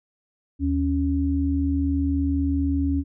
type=tone pair together; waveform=sine; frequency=77.78 / 277.2 Hz; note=D#2 / C#4; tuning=0 / 0 cents; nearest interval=octave + minor seventh; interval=2200 cents; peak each=-23 / -22 dBFS; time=0.59-3.04 s; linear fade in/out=50 ms; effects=none